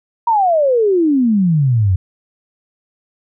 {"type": "exponential sweep", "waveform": "sine", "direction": "down", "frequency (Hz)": [960, 88.1], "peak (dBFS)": -10, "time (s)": [0.27, 1.96], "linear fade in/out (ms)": 5, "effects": []}